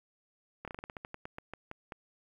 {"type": "slowing click train", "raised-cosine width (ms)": 0.5, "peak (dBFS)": -26, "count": 15, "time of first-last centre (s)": [0.65, 1.922], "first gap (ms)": 27, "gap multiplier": 1.17, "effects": ["10-bit"]}